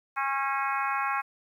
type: harmonic tone with a mistuned harmonic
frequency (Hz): 273.1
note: C#4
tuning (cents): -26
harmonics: 3 / 4 / 5 / 6 / 7 / 8 / 9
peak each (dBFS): -32 / -30 / -33 / -35 / -40 / -38 / -38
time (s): 0.16-1.22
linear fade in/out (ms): 20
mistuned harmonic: 9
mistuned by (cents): +35
effects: 10-bit